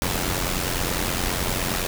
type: noise with amplitude modulation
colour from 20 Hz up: pink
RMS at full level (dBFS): -22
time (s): 0.02-1.87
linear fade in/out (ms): 0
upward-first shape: sine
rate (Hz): 89.7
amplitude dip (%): 65
effects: none